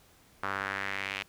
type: tone with band-pass filter sweep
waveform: sawtooth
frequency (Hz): 98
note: G2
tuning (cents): 0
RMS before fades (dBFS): -35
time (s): 0.43-1.23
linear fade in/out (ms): 0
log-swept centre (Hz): 1300 to 2600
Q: 2.7
effects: pink hiss -61 dBFS RMS until 1.28 s